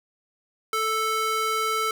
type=tone with high-pass filter; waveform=square; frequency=440 Hz; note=A4; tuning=in tune; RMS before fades=-25 dBFS; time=0.73-1.91 s; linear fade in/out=2 ms; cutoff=910 Hz; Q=4.9; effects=none